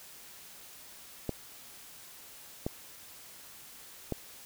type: clicks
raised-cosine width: 2 ms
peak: -18 dBFS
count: 3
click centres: 1.293 / 2.665 / 4.123 s
effects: white hiss -51 dBFS RMS until 4.45 s